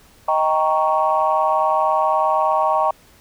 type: chord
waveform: sine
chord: Eb dominant seventh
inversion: none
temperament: equal with one note detuned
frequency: 625.9 / 784 / 932.3 / 1108.7 Hz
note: Eb5 / G5 / Bb5 / Db6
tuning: +10 / 0 / 0 / 0 cents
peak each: -20 dBFS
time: 0.28-2.91 s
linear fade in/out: 5 ms
effects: tanh soft clip ceiling -5 dBFS + pink hiss -51 dBFS RMS until 3.2 s